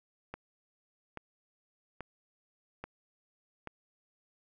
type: click train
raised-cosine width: 0.5 ms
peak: -25 dBFS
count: 5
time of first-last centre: 0.34-3.673 s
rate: 1.2 Hz
effects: none